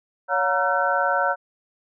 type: tone cluster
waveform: sine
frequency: 561 / 718 / 937 / 1355 / 1516 Hz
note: C#5 / F5 / A#5 / E6 / F#6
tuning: +21 / +48 / +9 / +47 / +42 cents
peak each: -25 dBFS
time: 0.28-1.36 s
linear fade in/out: 50 ms
effects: none